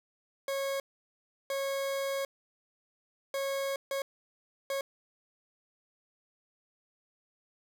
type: tone bursts at uneven times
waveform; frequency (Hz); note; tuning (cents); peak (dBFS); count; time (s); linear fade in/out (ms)
40% pulse; 548; C#5; -20; -30; 5; 0.48-0.8 / 1.5-2.25 / 3.34-3.76 / 3.91-4.02 / 4.7-4.81; 2
effects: none